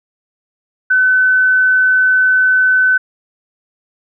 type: tone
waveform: sine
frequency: 1513 Hz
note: F#6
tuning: 38 cents sharp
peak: -8 dBFS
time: 0.9-2.98 s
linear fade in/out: 10 ms
effects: none